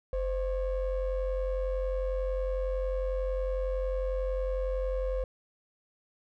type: ring-modulated tone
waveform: triangle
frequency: 281.5 Hz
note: C#4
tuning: 27 cents sharp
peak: -23 dBFS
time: 0.13-5.24 s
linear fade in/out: 2 ms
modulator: 236 Hz
effects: none